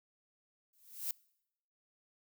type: noise with exponential growth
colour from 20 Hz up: violet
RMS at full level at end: -34 dBFS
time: 0.73-1.11 s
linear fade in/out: 2 ms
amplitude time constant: 81 ms
effects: noise-tail reverb RT60 0.8 s tail -25 dB re dry